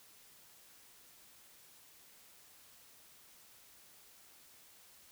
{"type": "silence", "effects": ["white hiss -61 dBFS RMS until 5.11 s"]}